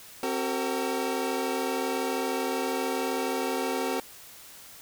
25% pulse tone cluster, 264.5 / 377.2 / 456.2 Hz, C4 / F#4 / A#4, +19 / +33 / -37 cents, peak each -28 dBFS, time 0.23-4 s, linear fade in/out 2 ms, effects white hiss -48 dBFS RMS until 4.81 s

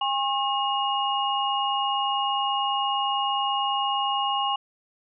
sine tone cluster, 809 / 1080 / 2863 Hz, G#5 / C#6 / F7, -46 / -45 / +42 cents, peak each -26 / -27 / -28 dBFS, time 0.01-4.56 s, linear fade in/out 5 ms, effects none

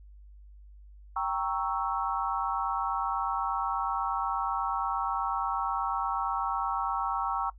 sine chord, G diminished seventh, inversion none, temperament equal, 784 / 932.3 / 1108.7 / 1318.5 Hz, G5 / Bb5 / Db6 / Fb6, 0 / 0 / 0 / 0 cents, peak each -33 dBFS, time 1.16-7.5 s, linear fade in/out 5 ms, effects noise-tail reverb RT60 0.1 s tail -20 dB re dry + added 50 Hz sine -48 dBFS peak until 7.58 s

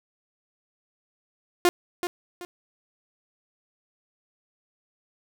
sawtooth tone with echo, 353.6 Hz, F4, 22 cents sharp, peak -12 dBFS, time 1.65-1.69 s, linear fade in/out 0 ms, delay 380 ms, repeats 2, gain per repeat -10 dB, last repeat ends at 2.45 s, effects none

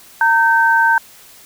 sine tone pair together, 915 / 1550.7 Hz, A#5 / G6, -32 / -19 cents, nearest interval major sixth, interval 913 cents, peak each -13 / -12 dBFS, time 0.21-0.98 s, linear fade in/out 2 ms, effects white hiss -43 dBFS RMS until 1.45 s

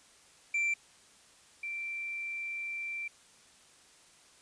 triangle / sine tone pair in turn, 2349 / 2349 Hz, D7 / D7, 0 / 0 cents, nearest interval unison, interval 0 cents, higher neither, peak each -26 / -35 dBFS, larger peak first, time 0.54-0.74 / 1.63-3.08 s, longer second, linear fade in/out 5 ms, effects white hiss -60 dBFS RMS until 4.41 s + resampled to 22050 Hz

